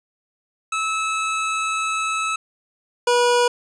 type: tone pair in turn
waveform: 25% pulse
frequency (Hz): 1301 / 485.1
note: E6 / B4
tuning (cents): -23 / -31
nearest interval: octave + perfect fourth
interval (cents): 1708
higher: first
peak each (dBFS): -17 / -11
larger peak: second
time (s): 0.72-2.36 / 3.07-3.48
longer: first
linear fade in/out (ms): 5
effects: resampled to 22050 Hz + 8-bit